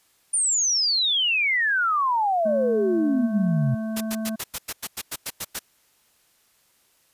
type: exponential sweep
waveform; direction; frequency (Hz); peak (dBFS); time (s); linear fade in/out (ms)
sine; down; 9397 to 125.3; -19; 0.33-3.75; 10
type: harmonic tone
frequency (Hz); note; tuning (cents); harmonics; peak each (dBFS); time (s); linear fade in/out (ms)
220; A3; 0; 1 / 3 / 5 / 7; -26 / -35 / -48 / -45; 2.45-4.36; 10
type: noise bursts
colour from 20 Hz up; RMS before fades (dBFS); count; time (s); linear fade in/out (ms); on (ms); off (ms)
white; -29; 12; 3.96-5.593; 10; 49; 95
effects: white hiss -63 dBFS RMS until 7.13 s + resampled to 32000 Hz